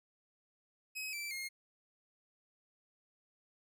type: tone with pitch steps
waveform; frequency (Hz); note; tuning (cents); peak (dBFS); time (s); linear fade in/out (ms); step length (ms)
sawtooth; 2544 / 2333 / 2139; D#7 / D7 / C7; +38 / -12 / +38; -36; 0.95-1.49; 20; 180
effects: none